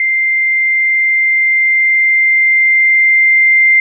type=tone with level ramp; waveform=sine; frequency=2093 Hz; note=C7; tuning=in tune; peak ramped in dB=-10 to -5 dBFS; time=0-3.8 s; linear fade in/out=2 ms; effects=none